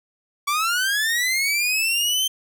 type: linear sweep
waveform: sawtooth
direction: up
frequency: 1130 to 3136 Hz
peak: -16 dBFS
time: 0.47-2.28 s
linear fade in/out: 10 ms
effects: none